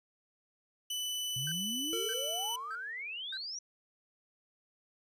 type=tone; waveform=sawtooth; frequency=2989 Hz; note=F#7; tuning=17 cents sharp; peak=-31 dBFS; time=0.9-2.56 s; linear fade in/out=5 ms
type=exponential sweep; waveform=sine; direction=up; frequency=123.47 to 5920 Hz; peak=-38 dBFS; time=1.36-3.59 s; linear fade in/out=5 ms
type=tone bursts; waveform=triangle; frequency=1552 Hz; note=G6; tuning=18 cents flat; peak=-38 dBFS; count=4; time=1.47-3.372 s; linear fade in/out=2 ms; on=48 ms; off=570 ms
type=tone with exponential decay; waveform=square; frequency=455.8 Hz; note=A#4; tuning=39 cents flat; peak=-36 dBFS; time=1.93-3.22 s; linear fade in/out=0 ms; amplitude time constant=280 ms
effects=resampled to 32000 Hz